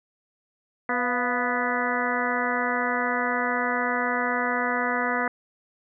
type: harmonic tone with a mistuned harmonic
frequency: 246.9 Hz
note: B3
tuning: in tune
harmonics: 1 / 2 / 3 / 4 / 5 / 6 / 7 / 8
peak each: -31 / -31 / -31 / -31 / -31 / -31 / -31 / -31 dBFS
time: 0.89-5.28 s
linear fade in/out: 2 ms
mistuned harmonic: 3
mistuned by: -70 cents
effects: none